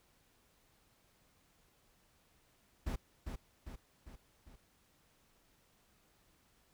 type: noise with echo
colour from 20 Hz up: brown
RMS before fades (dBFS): -36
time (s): 2.86-2.96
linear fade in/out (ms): 10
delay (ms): 400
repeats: 4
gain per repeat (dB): -5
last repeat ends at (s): 4.56
effects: pink hiss -71 dBFS RMS until 6.73 s